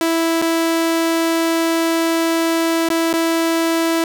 sawtooth tone with dropouts, 329.6 Hz, E4, in tune, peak -11 dBFS, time 0.01-4.04 s, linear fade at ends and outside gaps 1 ms, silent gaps 0.416-0.423 / 2.888-2.902 / 3.13-3.137 s, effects none

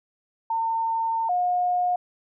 sine tone pair in turn, 906 / 717.7 Hz, A#5 / F5, -50 / +47 cents, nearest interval major third, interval 403 cents, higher first, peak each -22 / -20 dBFS, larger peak second, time 0.5-1.29 / 1.29-1.96 s, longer first, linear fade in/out 5 ms, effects none

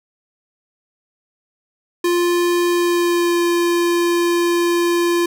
square tone with pitch glide, 349.2 to 345.2 Hz, F4 to F4, 0 to -20 cents, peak -15 dBFS, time 2.04-5.26 s, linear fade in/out 5 ms, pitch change -20 cents, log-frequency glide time 2.71-3.42 s, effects none

